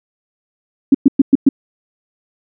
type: tone bursts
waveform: sine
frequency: 273.2 Hz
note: C#4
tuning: 25 cents flat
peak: -3 dBFS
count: 5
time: 0.92-1.49 s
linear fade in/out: 5 ms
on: 26 ms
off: 110 ms
effects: none